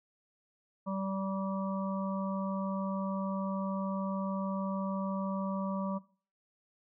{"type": "harmonic tone", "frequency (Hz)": 193.3, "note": "G3", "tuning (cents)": -24, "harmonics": [1, 3, 5, 6], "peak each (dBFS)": [-34, -39, -41, -42], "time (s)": [0.86, 5.99], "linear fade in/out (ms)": 20, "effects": ["noise-tail reverb RT60 0.4 s tail -18 dB re dry"]}